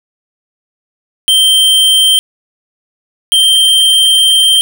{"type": "tone pair in turn", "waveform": "square", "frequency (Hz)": [3135, 3146], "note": ["G7", "G7"], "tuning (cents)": [-1, 6], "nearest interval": "unison", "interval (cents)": 7, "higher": "second", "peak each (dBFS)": -6, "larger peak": "neither", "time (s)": [[1.28, 2.19], [3.32, 4.61]], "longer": "second", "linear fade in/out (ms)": 0, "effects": []}